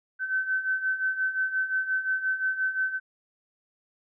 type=beating tone pair; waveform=sine; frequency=1527 / 1532.7 Hz; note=G6 / G6; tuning=-46 / -39 cents; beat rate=5.7 Hz; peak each=-31 / -26 dBFS; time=0.19-3 s; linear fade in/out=50 ms; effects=none